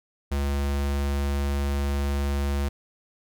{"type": "tone", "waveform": "square", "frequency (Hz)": 70.4, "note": "C#2", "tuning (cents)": 27, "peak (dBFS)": -24, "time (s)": [0.31, 2.69], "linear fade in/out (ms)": 10, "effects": []}